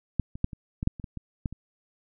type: clicks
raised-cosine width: 5 ms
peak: -11 / -25 / -11 / -26 / -17 / -9 / -26 / -23 / -23 / -16 / -26 dBFS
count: 11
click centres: 0.197 / 0.355 / 0.444 / 0.532 / 0.829 / 0.874 / 0.998 / 1.042 / 1.173 / 1.458 / 1.526 s
effects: none